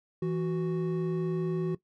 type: tone pair together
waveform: triangle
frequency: 164.82 / 370 Hz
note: E3 / F#4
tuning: 0 / 0 cents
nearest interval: octave + major second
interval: 1400 cents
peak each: -28 dBFS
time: 0.22-1.75 s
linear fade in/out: 5 ms
effects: noise-tail reverb RT60 0.1 s tail -17 dB re dry